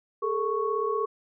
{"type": "tone cluster", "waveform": "sine", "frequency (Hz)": [414.9, 451.4, 1108], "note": ["G#4", "A4", "C#6"], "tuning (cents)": [-2, 44, -1], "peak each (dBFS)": -29, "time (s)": [0.22, 1.06], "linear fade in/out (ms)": 10, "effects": []}